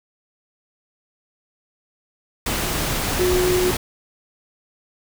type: tone in noise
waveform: sine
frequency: 362.9 Hz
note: F#4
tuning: 34 cents flat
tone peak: -17 dBFS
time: 3.19-3.71 s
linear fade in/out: 5 ms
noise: pink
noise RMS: -23 dBFS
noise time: 2.46-3.77 s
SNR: +3 dB
effects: none